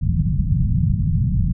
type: low-pass noise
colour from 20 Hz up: white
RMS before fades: -18 dBFS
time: 0.01-1.53 s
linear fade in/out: 20 ms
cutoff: 180 Hz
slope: 48 dB/octave
effects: none